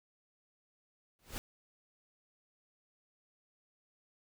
pink noise with exponential growth, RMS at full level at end -37 dBFS, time 1.19-1.38 s, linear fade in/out 0 ms, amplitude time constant 41 ms, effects none

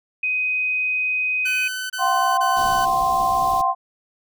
sine tone, 2508 Hz, D#7, 13 cents sharp, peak -19 dBFS, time 0.23-1.68 s, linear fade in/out 5 ms
sawtooth tone bursts, 1513 Hz, F#6, 38 cents sharp, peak -22 dBFS, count 3, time 1.45-2.854 s, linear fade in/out 10 ms, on 450 ms, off 27 ms
sine chord, F suspended second, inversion none, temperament equal with one note detuned, 698.5 / 764.8 / 1046.5 Hz, F5 / G5 / C6, 0 / -43 / 0 cents, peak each -24 / -21 / -19 dBFS, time 1.98-3.75 s, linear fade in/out 50 ms
pink band-stop noise, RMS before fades -34 dBFS, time 2.56-3.62 s, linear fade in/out 10 ms, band 770 to 3300 Hz, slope 24 dB/octave
effects none

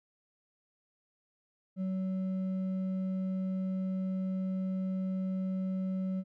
sine tone with hard clipping, 188.1 Hz, F#3, 29 cents sharp, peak -32 dBFS, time 1.76-6.24 s, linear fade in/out 50 ms, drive 4 dB, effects none

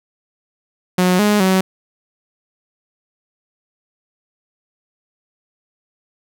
sawtooth tone with pitch steps, 181.9 / 208.3 / 188.4 Hz, F#3 / G#3 / F#3, -29 / +5 / +32 cents, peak -8 dBFS, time 0.98-1.61 s, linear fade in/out 5 ms, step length 210 ms, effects none

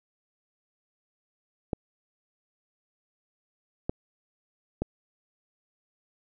clicks, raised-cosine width 2 ms, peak -14 dBFS, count 3, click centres 1.732 / 3.895 / 4.82 s, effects none

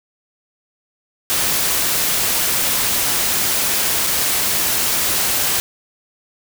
white noise with dropouts, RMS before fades -18 dBFS, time 1.3-5.6 s, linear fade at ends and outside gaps 0 ms, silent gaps 4.066-4.07 s, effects none

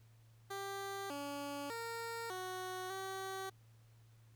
15% pulse tone with pitch steps, 393.9 / 284.6 / 461.4 / 370 / 383.6 Hz, G4 / C#4 / A#4 / F#4 / G4, +8 / +46 / -18 / 0 / -37 cents, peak -35 dBFS, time 0.5-3.5 s, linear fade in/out 10 ms, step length 600 ms, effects added 113 Hz sine -61 dBFS peak until 4.35 s + pink hiss -73 dBFS RMS until 4.35 s

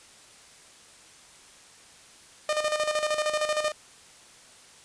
sawtooth tone with tremolo, 608 Hz, D#5, 40 cents flat, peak -19 dBFS, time 2.49-3.72 s, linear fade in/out 2 ms, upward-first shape square, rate 13 Hz, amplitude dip 60%, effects white hiss -52 dBFS RMS until 4.84 s + resampled to 22050 Hz

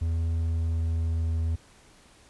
triangle tone with pitch glide, 82.41 to 81.7 Hz, E2 to E2, 0 to -15 cents, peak -22 dBFS, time 0.01-1.56 s, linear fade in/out 10 ms, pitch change -15 cents, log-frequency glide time 0.21-1.23 s, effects pink hiss -56 dBFS RMS until 2.29 s + resampled to 24000 Hz

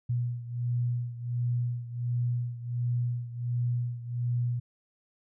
sine beating tone pair, 120.7 / 122.1 Hz, B2 / B2, -39 / -19 cents, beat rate 1.4 Hz, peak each -29 / -33 dBFS, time 0.09-4.6 s, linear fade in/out 10 ms, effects none

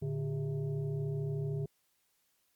sine tone with frequency modulation, 145.7 Hz, D3, 13 cents flat, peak -32 dBFS, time 0.02-1.66 s, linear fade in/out 5 ms, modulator 258 Hz, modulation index 0.82, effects white hiss -75 dBFS RMS until 2.55 s + Opus 48 kbps

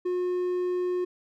triangle tone, 360 Hz, F#4, 47 cents flat, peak -23 dBFS, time 0.05-1.05 s, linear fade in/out 10 ms, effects none

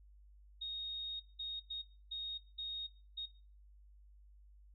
sine tone bursts at uneven times, 3729 Hz, A#7, in tune, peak -39 dBFS, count 6, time 0.61-1.2 / 1.39-1.6 / 1.7-1.82 / 2.11-2.38 / 2.58-2.87 / 3.17-3.26 s, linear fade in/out 10 ms, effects noise-tail reverb RT60 0.4 s tail -20 dB re dry + added 50 Hz sine -58 dBFS peak until 4.74 s

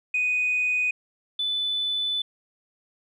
sine tone pair in turn, 2489 / 3496 Hz, D#7 / A7, 0 / -12 cents, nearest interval tritone, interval 588 cents, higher second, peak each -20 / -23 dBFS, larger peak first, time 0.14-0.91 / 1.39-2.22 s, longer second, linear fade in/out 5 ms, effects tanh soft clip ceiling -17 dBFS

